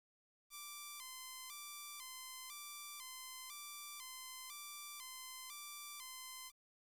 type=tone with vibrato; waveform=5% pulse; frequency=1100 Hz; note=C#6; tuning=14 cents flat; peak=-37 dBFS; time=0.5-6.52 s; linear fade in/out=50 ms; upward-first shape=square; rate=1 Hz; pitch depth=110 cents each way; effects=11-bit